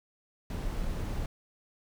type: noise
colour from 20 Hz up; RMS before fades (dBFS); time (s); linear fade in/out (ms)
brown; -33; 0.5-1.26; 2
effects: none